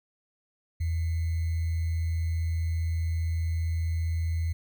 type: tone with sample-and-hold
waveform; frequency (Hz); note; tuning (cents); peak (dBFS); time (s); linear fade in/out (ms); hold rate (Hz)
sine; 82.41; E2; 0; -25; 0.8-4.53; 10; 2100
effects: none